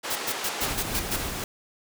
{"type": "band-pass noise", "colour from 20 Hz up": "pink", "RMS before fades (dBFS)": -33, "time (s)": [0.03, 0.74], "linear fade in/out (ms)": 20, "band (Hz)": [450, 8300], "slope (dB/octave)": 12}
{"type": "noise bursts", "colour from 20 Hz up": "white", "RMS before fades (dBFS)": -28, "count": 7, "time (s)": [0.1, 1.166], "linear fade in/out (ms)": 10, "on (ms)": 58, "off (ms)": 110}
{"type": "noise with tremolo", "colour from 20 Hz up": "pink", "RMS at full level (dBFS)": -30, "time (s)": [0.62, 1.44], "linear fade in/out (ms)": 2, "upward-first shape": "sine", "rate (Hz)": 3.8, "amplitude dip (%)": 25}
{"effects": []}